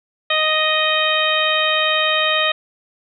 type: harmonic tone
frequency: 622.3 Hz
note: D#5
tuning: in tune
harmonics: 1 / 2 / 3 / 4 / 5 / 6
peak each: -22 / -22 / -22 / -22 / -22 / -22 dBFS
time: 0.3-2.52 s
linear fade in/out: 5 ms
effects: none